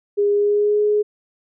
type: tone with pitch glide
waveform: sine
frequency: 408.4 to 418.7 Hz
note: G#4 to G#4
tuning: -29 to +14 cents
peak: -14 dBFS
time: 0.17-1.03 s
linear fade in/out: 20 ms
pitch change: +43 cents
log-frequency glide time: 0.31-0.81 s
effects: none